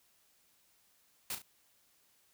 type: noise with echo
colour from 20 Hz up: white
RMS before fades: -38 dBFS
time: 1.3-1.35 s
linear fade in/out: 2 ms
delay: 35 ms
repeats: 2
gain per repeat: -8 dB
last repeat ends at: 1.42 s
effects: white hiss -70 dBFS RMS until 2.33 s